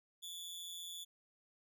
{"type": "tone with amplitude modulation", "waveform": "sawtooth", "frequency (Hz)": 3461, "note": "A7", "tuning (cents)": -29, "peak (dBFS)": -39, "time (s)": [0.22, 1.05], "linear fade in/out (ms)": 20, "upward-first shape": "sine", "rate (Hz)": 174, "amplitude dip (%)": 65, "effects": []}